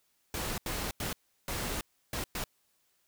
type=noise bursts at uneven times; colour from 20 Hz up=pink; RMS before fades=-35 dBFS; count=6; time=0.34-0.58 / 0.66-0.91 / 1-1.13 / 1.48-1.81 / 2.13-2.24 / 2.35-2.44 s; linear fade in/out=2 ms; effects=white hiss -73 dBFS RMS until 3.07 s